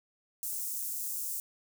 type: high-pass noise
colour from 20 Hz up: white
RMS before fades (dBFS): -36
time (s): 0.43-1.4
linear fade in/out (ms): 0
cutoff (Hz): 6900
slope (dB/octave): 24
effects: none